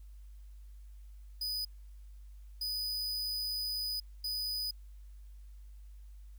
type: tone bursts at uneven times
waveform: 45% pulse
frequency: 4978 Hz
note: D#8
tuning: in tune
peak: -33 dBFS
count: 3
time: 1.41-1.65 / 2.61-4 / 4.24-4.71 s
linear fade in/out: 5 ms
effects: added 50 Hz sine -48 dBFS peak until 6.38 s + white hiss -73 dBFS RMS until 6.38 s